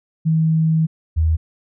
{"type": "tone pair in turn", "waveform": "sine", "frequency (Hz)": [160, 80], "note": ["D#3", "D#2"], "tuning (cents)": [49, 49], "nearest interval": "octave", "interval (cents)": 1200, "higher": "first", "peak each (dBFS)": -13, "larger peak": "neither", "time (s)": [[0.25, 0.87], [1.16, 1.37]], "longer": "first", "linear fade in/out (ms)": 20, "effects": []}